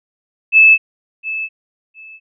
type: tone with echo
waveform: sine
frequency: 2616 Hz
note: E7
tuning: 14 cents flat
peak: -4 dBFS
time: 0.52-0.78 s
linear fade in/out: 50 ms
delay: 710 ms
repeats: 2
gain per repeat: -15 dB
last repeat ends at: 2.2 s
effects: none

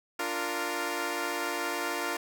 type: chord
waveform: 10% pulse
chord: Bb major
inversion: first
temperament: equal with one note detuned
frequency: 293.7 / 349.2 / 464 Hz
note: D4 / F4 / Bb4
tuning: 0 / 0 / -8 cents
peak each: -28 / -25 / -27 dBFS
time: 0.19-2.17 s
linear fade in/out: 5 ms
effects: none

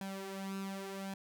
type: tone with flanger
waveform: sawtooth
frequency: 194.2 Hz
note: G3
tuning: 16 cents flat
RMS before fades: -42 dBFS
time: 0.01-1.14 s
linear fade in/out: 2 ms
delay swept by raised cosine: 1.2 to 4.4 ms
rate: 0.89 Hz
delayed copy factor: +0.65
effects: none

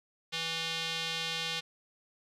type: tone with band-pass filter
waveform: square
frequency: 164 Hz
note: E3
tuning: 9 cents flat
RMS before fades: -35 dBFS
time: 0.32-1.61 s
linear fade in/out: 20 ms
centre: 3500 Hz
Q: 2.2
effects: none

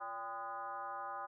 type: tone with frequency modulation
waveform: sine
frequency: 1017 Hz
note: C6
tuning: 50 cents flat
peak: -40 dBFS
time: 0-1.27 s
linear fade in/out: 20 ms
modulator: 222 Hz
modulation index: 1.6
effects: none

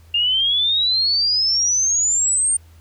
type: exponential sweep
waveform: sine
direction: up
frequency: 2794 to 8870 Hz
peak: -15 dBFS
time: 0.14-2.57 s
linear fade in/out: 5 ms
effects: added 82 Hz sine -44 dBFS peak until 2.8 s + pink hiss -56 dBFS RMS until 2.8 s

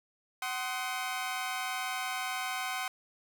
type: chord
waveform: 20% pulse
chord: C diminished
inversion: second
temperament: just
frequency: 753.5 / 1046.5 / 1255.8 Hz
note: Gb5 / C6 / Eb6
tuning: +31 / 0 / +16 cents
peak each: -31 / -33 / -35 dBFS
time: 0.42-2.88 s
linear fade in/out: 2 ms
effects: none

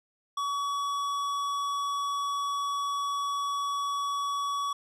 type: tone with tanh clipping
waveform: sine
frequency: 1132 Hz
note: C#6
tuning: 36 cents sharp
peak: -30 dBFS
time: 0.37-4.73 s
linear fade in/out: 5 ms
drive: 14 dB
effects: none

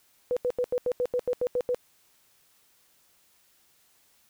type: tone bursts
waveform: sine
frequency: 494 Hz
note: B4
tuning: in tune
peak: -23 dBFS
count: 11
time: 0.31-1.746 s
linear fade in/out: 0 ms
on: 56 ms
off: 82 ms
effects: white hiss -64 dBFS RMS until 4.29 s

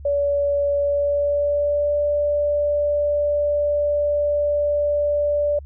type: tone with pitch glide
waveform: sine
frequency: 571 to 585 Hz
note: D5 to D5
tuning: -49 to -7 cents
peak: -17 dBFS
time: 0.05-5.59 s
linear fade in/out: 5 ms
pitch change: +42 cents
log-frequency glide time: 0.78-1.97 s
effects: added 71 Hz sine -35 dBFS peak until 5.65 s

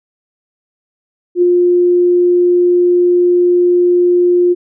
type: tone with ADSR envelope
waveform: sine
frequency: 354 Hz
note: F4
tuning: 23 cents sharp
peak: -5 dBFS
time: 1.35-4.55 s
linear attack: 73 ms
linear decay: 7 ms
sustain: -2 dB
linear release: 31 ms
effects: none

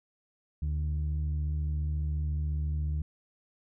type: tone pair together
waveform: sine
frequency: 75.3 / 149.56 Hz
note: D2 / D3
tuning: +44 / +32 cents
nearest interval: octave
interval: 1188 cents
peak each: -27 / -34 dBFS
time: 0.62-3.02 s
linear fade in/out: 5 ms
effects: tanh soft clip ceiling -24 dBFS

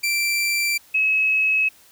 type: tone pair in turn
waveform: sawtooth / sine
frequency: 2349 / 2571 Hz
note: D7 / E7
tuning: 0 / -44 cents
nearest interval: major second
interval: 156 cents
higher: second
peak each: -16 dBFS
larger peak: neither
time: 0.03-0.78 / 0.94-1.69 s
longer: neither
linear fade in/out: 10 ms
effects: white hiss -52 dBFS RMS until 1.91 s

